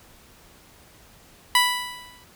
15% pulse tone with exponential decay, 987.8 Hz, B5, in tune, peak -7 dBFS, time 1.55-2.24 s, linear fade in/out 2 ms, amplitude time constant 150 ms, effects pink hiss -52 dBFS RMS until 2.35 s

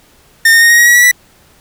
45% pulse tone with pitch steps, 1816 / 1836 / 1856.3 / 1876.8 / 1897.5 / 1918.4 / 1939.6 / 1961 Hz, A#6 / A#6 / A#6 / A#6 / A#6 / A#6 / B6 / B6, -46 / -27 / -8 / +11 / +30 / +49 / -32 / -13 cents, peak -4 dBFS, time 0.45-1.114 s, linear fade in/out 5 ms, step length 83 ms, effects pink hiss -47 dBFS RMS until 1.6 s

